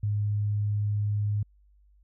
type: tone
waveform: sine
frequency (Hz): 103.83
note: G#2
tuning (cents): 0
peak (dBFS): -24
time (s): 0.03-1.43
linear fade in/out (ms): 5
effects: added 50 Hz sine -57 dBFS peak until 2.03 s